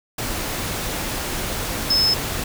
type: tone in noise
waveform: sine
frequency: 5200 Hz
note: E8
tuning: 24 cents flat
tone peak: -15 dBFS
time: 1.9-2.14 s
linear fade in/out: 5 ms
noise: pink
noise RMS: -26 dBFS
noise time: 0.18-2.44 s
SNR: +8 dB
effects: none